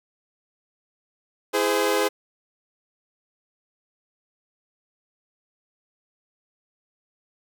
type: chord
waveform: sawtooth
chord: E augmented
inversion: none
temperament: equal with one note detuned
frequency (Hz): 329.6 / 415.3 / 514.3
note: E4 / G#4 / B#4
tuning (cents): 0 / 0 / -30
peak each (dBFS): -24 / -19 / -20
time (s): 1.53-2.09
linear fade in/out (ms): 20
effects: none